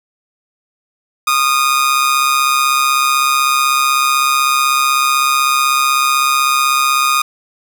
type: tone with amplitude modulation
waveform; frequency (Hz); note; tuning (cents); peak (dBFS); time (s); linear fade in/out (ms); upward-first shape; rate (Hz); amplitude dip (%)
sawtooth; 1231; D#6; -19; -5; 1.27-7.22; 5; sine; 136; 55
effects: none